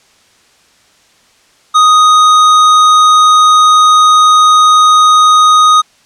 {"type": "tone with tanh clipping", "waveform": "sine", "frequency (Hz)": 1246, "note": "D#6", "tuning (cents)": 2, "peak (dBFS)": -5, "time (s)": [1.74, 5.82], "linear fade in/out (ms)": 20, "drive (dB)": 18, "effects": ["white hiss -48 dBFS RMS until 6.05 s", "low-pass 7000 Hz 12 dB/octave"]}